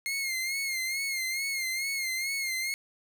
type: tone with vibrato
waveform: sawtooth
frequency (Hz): 2135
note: C7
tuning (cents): +34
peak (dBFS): -26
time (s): 0.06-2.74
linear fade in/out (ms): 0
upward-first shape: sine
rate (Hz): 2.3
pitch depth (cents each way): 60
effects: none